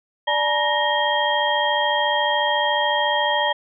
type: tone cluster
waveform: sine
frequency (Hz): 590 / 859 / 953 / 1864 / 3217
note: D5 / A5 / A#5 / A#6 / G7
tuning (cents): +8 / -42 / +38 / -1 / +44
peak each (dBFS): -24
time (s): 0.27-3.53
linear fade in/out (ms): 10
effects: none